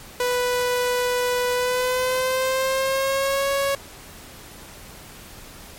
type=tone with pitch glide; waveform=sawtooth; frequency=493.9 to 554.4 Hz; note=B4 to C#5; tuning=0 to 0 cents; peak=-16 dBFS; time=0.2-3.75 s; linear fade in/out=2 ms; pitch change=+200 cents; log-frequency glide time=1.52-3.5 s; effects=pink hiss -42 dBFS RMS until 5.78 s + MP3 64 kbps